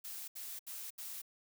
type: noise bursts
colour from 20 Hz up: blue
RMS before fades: -45 dBFS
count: 4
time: 0.04-1.219 s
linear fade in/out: 10 ms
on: 240 ms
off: 73 ms
effects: none